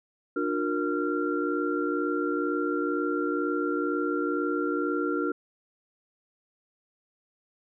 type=tone cluster; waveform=sine; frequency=298.2 / 360.3 / 466.7 / 1379 Hz; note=D4 / F#4 / A#4 / F6; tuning=+27 / -46 / +2 / -22 cents; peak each=-29 / -30 / -32 / -32 dBFS; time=0.36-5.32 s; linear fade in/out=5 ms; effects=none